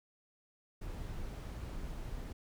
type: noise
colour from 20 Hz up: brown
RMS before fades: -42 dBFS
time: 0.81-2.33 s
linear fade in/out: 10 ms
effects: none